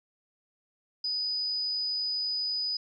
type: tone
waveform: sine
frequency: 4976 Hz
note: D#8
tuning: 1 cent flat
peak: -28 dBFS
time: 1.04-2.77 s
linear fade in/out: 5 ms
effects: none